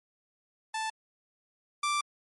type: tone pair in turn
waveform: sawtooth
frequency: 880 / 1174.7 Hz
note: A5 / D6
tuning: 0 / 0 cents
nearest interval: perfect fourth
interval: 500 cents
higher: second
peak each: -27 / -23 dBFS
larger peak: second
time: 0.74-0.9 / 1.83-2.01 s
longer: second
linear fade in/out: 5 ms
effects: MP3 48 kbps